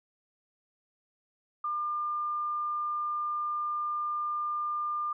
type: tone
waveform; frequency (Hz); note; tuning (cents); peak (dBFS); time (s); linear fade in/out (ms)
sine; 1200; D6; +37; -29; 1.64-5.13; 5
effects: none